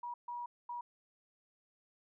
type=tone bursts at uneven times; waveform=sine; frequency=962 Hz; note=B5; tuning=46 cents flat; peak=-39 dBFS; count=3; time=0.03-0.14 / 0.28-0.46 / 0.69-0.81 s; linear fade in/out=5 ms; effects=none